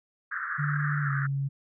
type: band-pass noise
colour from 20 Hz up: white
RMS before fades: -33 dBFS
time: 0.31-1.27 s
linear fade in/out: 10 ms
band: 1200 to 1800 Hz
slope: 96 dB/octave
type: tone with pitch glide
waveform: sine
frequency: 146.5 to 138.28 Hz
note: D3 to C#3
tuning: -4 to -4 cents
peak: -26 dBFS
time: 0.58-1.49 s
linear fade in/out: 20 ms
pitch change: -100 cents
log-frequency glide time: 1.01-1.11 s
effects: none